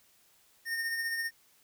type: tone with tremolo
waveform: square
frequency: 1833 Hz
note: A#6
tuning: 30 cents flat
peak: -30 dBFS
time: 0.65-1.31 s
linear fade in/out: 50 ms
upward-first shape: triangle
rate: 15 Hz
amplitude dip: 45%
effects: white hiss -65 dBFS RMS until 1.63 s